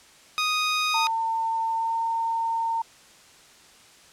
15% pulse tone, 1244.5 Hz, D#6, in tune, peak -16 dBFS, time 0.38-1.07 s, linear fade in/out 0 ms
sine tone with pitch glide, 903 to 911.9 Hz, A5 to A#5, +45 to -38 cents, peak -23 dBFS, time 0.94-2.82 s, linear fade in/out 5 ms, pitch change +17 cents, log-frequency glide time 1.72-1.97 s
effects white hiss -52 dBFS RMS until 4.12 s + low-pass 8000 Hz 12 dB/octave

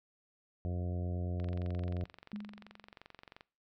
harmonic tone, 88.8 Hz, F2, 29 cents sharp, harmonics 1 / 2 / 3 / 4 / 5 / 6 / 7 / 8, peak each -34 / -41 / -48 / -48 / -51 / -52 / -51 / -55 dBFS, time 0.65-2.04 s, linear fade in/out 0 ms
click train, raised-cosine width 0.3 ms, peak -34 dBFS, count 47, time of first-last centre 1.4-3.409 s, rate 22.9 Hz
sine tone with exponential decay, 207.7 Hz, G#3, in tune, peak -36 dBFS, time 2.33-2.93 s, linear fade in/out 2 ms, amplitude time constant 130 ms
effects noise-tail reverb RT60 0.4 s tail -23 dB re dry

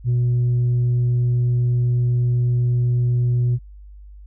sine tone, 122 Hz, B2, 21 cents flat, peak -13 dBFS, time 0.04-3.59 s, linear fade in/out 50 ms, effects tanh soft clip ceiling -14 dBFS + added 50 Hz sine -38 dBFS peak until 4.26 s

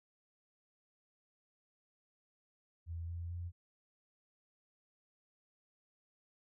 sine tone with pitch steps, 83.8 / 85.36 / 86.96 Hz, E2 / F2 / F2, +29 / -39 / -7 cents, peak -39 dBFS, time 2.86-3.52 s, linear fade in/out 50 ms, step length 220 ms, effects none

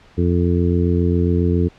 harmonic tone, 87.31 Hz, F2, in tune, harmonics 1 / 2 / 3 / 4 / 5, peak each -17 / -20 / -22 / -23 / -24 dBFS, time 0.17-1.69 s, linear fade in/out 20 ms, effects pink hiss -49 dBFS RMS until 1.78 s + low-pass 4000 Hz 12 dB/octave

